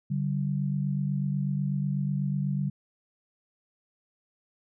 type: tone pair together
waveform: sine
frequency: 143.69 / 191.8 Hz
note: D3 / G3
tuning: -37 / -37 cents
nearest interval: perfect fourth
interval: 500 cents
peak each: -27 / -30 dBFS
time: 0.1-2.7 s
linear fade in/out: 10 ms
effects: none